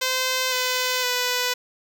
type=tone with pitch steps; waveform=5% pulse; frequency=515 / 505.6 / 496.3 Hz; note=C5 / B4 / B4; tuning=-28 / +41 / +8 cents; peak=-10 dBFS; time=0.01-1.54 s; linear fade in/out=10 ms; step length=510 ms; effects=none